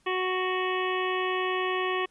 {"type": "harmonic tone", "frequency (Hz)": 370, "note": "F#4", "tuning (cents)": 0, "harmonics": [1, 2, 3, 5, 6, 7, 8, 9], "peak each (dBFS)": [-29, -36, -31, -34, -40, -37, -39, -44], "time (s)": [0.06, 2.06], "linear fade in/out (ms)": 10, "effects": ["pink hiss -66 dBFS RMS until 2.1 s", "resampled to 24000 Hz"]}